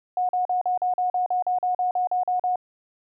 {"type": "tone bursts", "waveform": "sine", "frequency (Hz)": 728, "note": "F#5", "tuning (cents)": -28, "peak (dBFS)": -20, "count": 15, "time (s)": [0.17, 2.558], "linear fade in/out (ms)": 2, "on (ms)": 120, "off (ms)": 42, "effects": []}